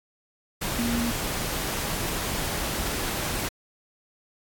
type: tone in noise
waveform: sine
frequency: 235.7 Hz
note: A#3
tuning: 19 cents sharp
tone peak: -25 dBFS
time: 0.78-1.11 s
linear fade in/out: 10 ms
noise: pink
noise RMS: -29 dBFS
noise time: 0.61-3.49 s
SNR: +1 dB
effects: AAC 64 kbps